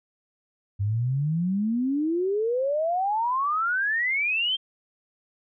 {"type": "exponential sweep", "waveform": "sine", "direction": "up", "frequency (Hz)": [97, 3200], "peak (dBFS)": -22, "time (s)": [0.79, 4.57], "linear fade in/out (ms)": 20, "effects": []}